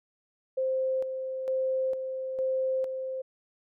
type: tone with tremolo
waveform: sine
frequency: 523.3 Hz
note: C5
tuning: in tune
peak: -25 dBFS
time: 0.57-3.22 s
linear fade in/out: 10 ms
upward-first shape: square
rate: 1.1 Hz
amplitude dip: 50%
effects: none